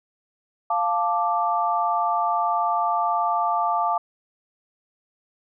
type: chord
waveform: sine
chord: D minor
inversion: first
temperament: equal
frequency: 698.5 / 880 / 1174.7 Hz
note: F5 / A5 / D6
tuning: 0 / 0 / 0 cents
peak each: -24 dBFS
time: 0.7-3.98 s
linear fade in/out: 5 ms
effects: none